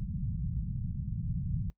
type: low-pass noise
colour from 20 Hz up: white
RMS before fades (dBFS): -34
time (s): 0-1.7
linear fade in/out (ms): 0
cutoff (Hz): 180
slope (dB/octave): 48
effects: noise-tail reverb RT60 0.1 s tail -20 dB re dry